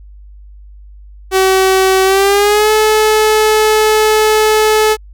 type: tone with pitch glide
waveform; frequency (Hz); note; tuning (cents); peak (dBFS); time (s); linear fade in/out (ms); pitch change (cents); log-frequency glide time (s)
sawtooth; 380 to 431.5; F#4 to A4; +46 to -34; -4; 1.31-4.97; 50; +220; 2.04-2.71
effects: added 50 Hz sine -33 dBFS peak until 5.13 s